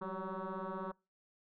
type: tone with frequency modulation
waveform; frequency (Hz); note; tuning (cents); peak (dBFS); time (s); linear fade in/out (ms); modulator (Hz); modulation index
sine; 370; F#4; 0; -37; 0.01-0.92; 10; 189; 4.9
effects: noise-tail reverb RT60 0.3 s tail -26 dB re dry + tanh soft clip ceiling -34 dBFS